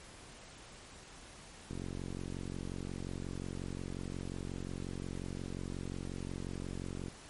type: click train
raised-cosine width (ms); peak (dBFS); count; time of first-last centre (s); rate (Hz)
3; -28; 246; 1.71-7.083; 45.6
effects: pink hiss -53 dBFS RMS until 7.29 s + MP3 48 kbps